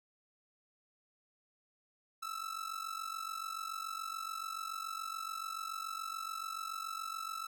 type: ring-modulated tone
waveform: 45% pulse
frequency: 1318.5 Hz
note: E6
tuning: in tune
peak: -36 dBFS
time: 2.22-7.47 s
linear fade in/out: 10 ms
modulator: 23.5 Hz
effects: none